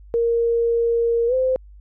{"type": "tone with pitch glide", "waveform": "sine", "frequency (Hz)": [466.2, 517.3], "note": ["A#4", "C5"], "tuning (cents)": [0, -20], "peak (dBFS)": -16, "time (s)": [0.14, 1.56], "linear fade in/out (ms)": 0, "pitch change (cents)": 180, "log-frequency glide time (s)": [1.27, 1.34], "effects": ["added 50 Hz sine -41 dBFS peak until 1.8 s"]}